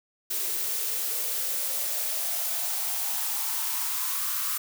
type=noise with high-pass filter sweep; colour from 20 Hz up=blue; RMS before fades=-29 dBFS; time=0.3-4.58 s; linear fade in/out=10 ms; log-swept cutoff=360 to 1200 Hz; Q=5; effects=none